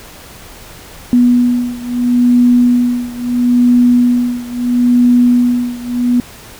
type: beating tone pair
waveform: sine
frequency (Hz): 244 / 244.75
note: B3 / B3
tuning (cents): -21 / -15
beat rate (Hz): 0.75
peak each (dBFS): -10 / -12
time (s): 1.13-6.2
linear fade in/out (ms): 0
effects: pink hiss -35 dBFS RMS until 6.59 s